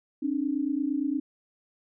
sine tone pair together, 271 / 299.7 Hz, C#4 / D4, -39 / +35 cents, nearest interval major second, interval 174 cents, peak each -28 dBFS, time 0.22-1.2 s, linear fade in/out 10 ms, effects none

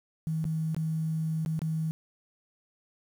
sine tone with dropouts, 159.3 Hz, D#3, 41 cents sharp, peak -27 dBFS, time 0.27-1.91 s, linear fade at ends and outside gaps 0 ms, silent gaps 0.442-0.452 / 0.746-0.765 / 1.45-1.461 / 1.592-1.618 s, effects 9-bit

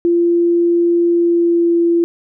sine tone with pitch glide, 343.4 to 340 Hz, F4 to F4, -29 to -46 cents, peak -10 dBFS, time 0.05-2.04 s, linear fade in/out 0 ms, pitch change -17 cents, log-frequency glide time 1.09-1.77 s, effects none

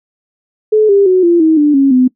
sine tone with pitch steps, 430 / 398.9 / 370 / 343.3 / 318.4 / 295.4 / 274 / 254.2 Hz, A4 / G4 / F#4 / F4 / D#4 / D4 / C#4 / C4, -40 / +30 / 0 / -30 / +40 / +10 / -20 / -50 cents, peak -5 dBFS, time 0.72-2.08 s, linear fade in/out 10 ms, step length 170 ms, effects noise-tail reverb RT60 0.1 s tail -21 dB re dry

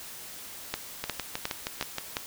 two click trains, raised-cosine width 0.2 ms, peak -11 / -13 dBFS, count 5 / 7, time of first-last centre 0.74-2.169 / 1.04-1.983 s, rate 2.8 / 6.36 Hz, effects white hiss -43 dBFS RMS until 2.26 s

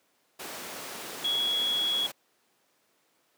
sine tone in noise, 3343 Hz, G#7, 11 cents sharp, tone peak -25 dBFS, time 1.24-2.07 s, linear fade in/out 10 ms, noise pink, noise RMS -38 dBFS, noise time 0.39-2.12 s, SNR +10 dB, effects pink hiss -69 dBFS RMS until 3.37 s + high-pass 300 Hz 12 dB/octave

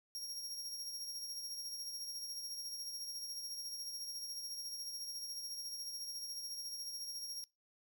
sawtooth tone with tremolo, 5588 Hz, F8, in tune, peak -38 dBFS, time 0.15-7.44 s, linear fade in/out 0 ms, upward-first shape sine, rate 14 Hz, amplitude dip 40%, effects noise-tail reverb RT60 0.2 s tail -22 dB re dry

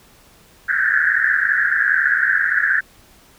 pink band-pass noise, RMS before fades -17 dBFS, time 0.68-2.81 s, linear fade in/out 20 ms, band 1500 to 1800 Hz, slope 96 dB/octave, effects pink hiss -50 dBFS RMS until 3.38 s

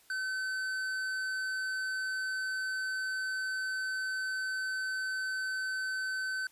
sine tone with tanh clipping, 1527 Hz, G6, 46 cents flat, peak -34 dBFS, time 0.1-6.47 s, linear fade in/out 2 ms, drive 12 dB, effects white hiss -63 dBFS RMS until 6.51 s + resampled to 32000 Hz

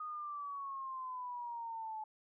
sine exponential sweep, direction down, 1244.5 to 860 Hz, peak -40 dBFS, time 0-2.04 s, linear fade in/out 5 ms, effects none

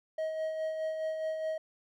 triangle tone with tremolo, 633 Hz, D#5, 30 cents sharp, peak -28 dBFS, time 0.18-1.58 s, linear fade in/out 5 ms, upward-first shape sine, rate 4.8 Hz, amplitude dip 40%, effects none

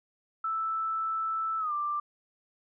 sine tone with pitch glide, 1318.5 to 1181.5 Hz, E6 to D6, 0 to +10 cents, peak -28 dBFS, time 0.44-2 s, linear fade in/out 5 ms, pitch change -190 cents, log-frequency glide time 1.59-1.73 s, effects none

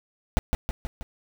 brown noise with echo, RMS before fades -18 dBFS, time 0.37-0.39 s, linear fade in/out 0 ms, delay 160 ms, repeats 4, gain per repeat -4 dB, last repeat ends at 1.03 s, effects none

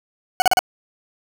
40% pulse tone bursts, 740 Hz, F#5, in tune, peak -11 dBFS, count 4, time 0.4-0.591 s, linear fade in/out 0 ms, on 20 ms, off 37 ms, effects none

